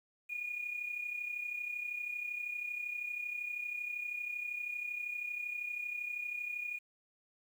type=tone with amplitude modulation; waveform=sine; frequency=2444 Hz; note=D#7; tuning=32 cents flat; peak=-34 dBFS; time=0.29-6.79 s; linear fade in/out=20 ms; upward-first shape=sine; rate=32.7 Hz; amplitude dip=60%; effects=10-bit